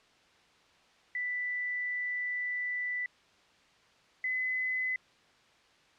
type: tone pair in turn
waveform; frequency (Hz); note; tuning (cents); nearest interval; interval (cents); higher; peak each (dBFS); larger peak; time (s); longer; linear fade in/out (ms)
sine; 1980 / 2020; B6 / B6; +4 / +39; unison; 35; second; -31 / -29; second; 1.15-3.06 / 4.24-4.96; first; 2
effects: white hiss -63 dBFS RMS until 5.98 s + low-pass 4000 Hz 12 dB/octave